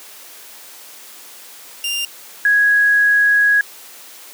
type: tone pair in turn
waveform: sawtooth / sine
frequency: 2795 / 1661.5 Hz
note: F7 / G#6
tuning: +1 / 0 cents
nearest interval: major sixth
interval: 901 cents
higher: first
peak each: -16 / -10 dBFS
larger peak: second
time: 1.84-2.05 / 2.45-3.61 s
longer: second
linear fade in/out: 2 ms
effects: white hiss -39 dBFS RMS until 4.33 s + high-pass 300 Hz 12 dB/octave